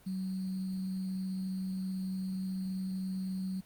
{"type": "tone with sample-and-hold", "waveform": "sine", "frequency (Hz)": 188.3, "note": "F#3", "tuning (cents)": 31, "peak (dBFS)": -33, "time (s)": [0.06, 3.61], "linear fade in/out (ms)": 10, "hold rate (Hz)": 4410, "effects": ["pink hiss -61 dBFS RMS until 3.65 s", "Opus 32 kbps"]}